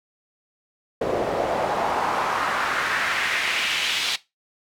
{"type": "noise with band-pass filter sweep", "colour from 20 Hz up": "pink", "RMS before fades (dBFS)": -24, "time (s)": [1.01, 4.16], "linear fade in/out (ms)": 5, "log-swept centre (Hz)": [480, 3500], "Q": 2, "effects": ["noise-tail reverb RT60 0.2 s tail -17 dB re dry"]}